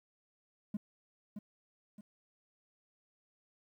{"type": "tone with echo", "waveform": "triangle", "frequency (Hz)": 207.7, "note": "G#3", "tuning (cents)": 0, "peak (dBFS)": -30, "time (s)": [0.74, 0.77], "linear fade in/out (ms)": 5, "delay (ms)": 620, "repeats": 2, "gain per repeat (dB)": -8, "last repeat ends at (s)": 2.01, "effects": ["tanh soft clip ceiling -29 dBFS", "12-bit"]}